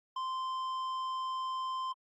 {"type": "tone with tanh clipping", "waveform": "sine", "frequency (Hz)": 1040, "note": "C6", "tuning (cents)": -11, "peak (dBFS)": -35, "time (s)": [0.16, 1.92], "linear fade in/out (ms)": 5, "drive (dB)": 9, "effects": ["AAC 64 kbps"]}